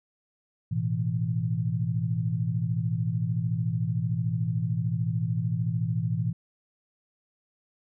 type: chord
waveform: sine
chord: A suspended second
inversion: none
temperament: equal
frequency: 110 / 123.47 / 164.81 Hz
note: A2 / B2 / E3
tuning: 0 / 0 / 0 cents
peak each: -29 dBFS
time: 0.71-6.33 s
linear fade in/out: 10 ms
effects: none